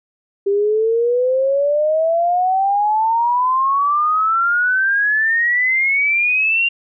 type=exponential sweep; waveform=sine; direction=up; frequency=394.1 to 2794 Hz; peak=-13 dBFS; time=0.46-6.69 s; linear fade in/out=10 ms; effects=none